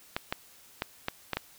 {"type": "clicks", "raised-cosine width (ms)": 0.3, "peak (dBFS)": -13, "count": 6, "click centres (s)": [0.165, 0.325, 0.821, 1.084, 1.333, 1.37], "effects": ["white hiss -56 dBFS RMS until 1.58 s"]}